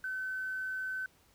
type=tone with quantisation; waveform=sine; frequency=1523 Hz; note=F#6; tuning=50 cents sharp; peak=-34 dBFS; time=0.04-1.06 s; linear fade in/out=2 ms; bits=10; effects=pink hiss -66 dBFS RMS until 1.34 s